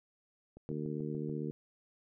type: click train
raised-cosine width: 2 ms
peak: -38 dBFS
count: 6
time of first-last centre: 0.57-1.295 s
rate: 6.9 Hz
type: harmonic tone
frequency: 75.4 Hz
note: D2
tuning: 46 cents sharp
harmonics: 2 / 3 / 4 / 5 / 6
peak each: -39 / -41 / -42 / -43 / -44 dBFS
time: 0.69-1.51 s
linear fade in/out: 0 ms
effects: none